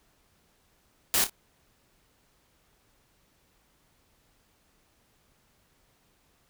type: noise with echo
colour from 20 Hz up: white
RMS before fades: -24 dBFS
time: 1.14-1.24 s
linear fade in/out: 0 ms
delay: 28 ms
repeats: 2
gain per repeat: -10 dB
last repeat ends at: 1.296 s
effects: pink hiss -67 dBFS RMS until 6.49 s